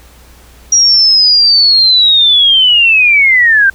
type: linear sweep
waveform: sine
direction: down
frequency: 5730 to 1542 Hz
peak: -4 dBFS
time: 0.72-3.7 s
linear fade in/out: 5 ms
effects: added 60 Hz sine -39 dBFS peak until 3.74 s + pink hiss -42 dBFS RMS until 3.74 s